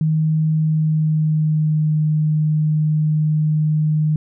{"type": "tone with pitch glide", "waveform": "sine", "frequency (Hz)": [156.8, 153.75], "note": ["D#3", "D#3"], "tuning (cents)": [14, -20], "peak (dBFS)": -14, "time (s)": [0.01, 4.16], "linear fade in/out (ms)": 2, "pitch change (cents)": -34, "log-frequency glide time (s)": [0.49, 1.96], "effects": []}